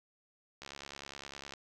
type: click train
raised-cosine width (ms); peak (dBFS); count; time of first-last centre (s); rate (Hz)
0.2; -27; 65; 0.62-1.537; 69.8
effects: none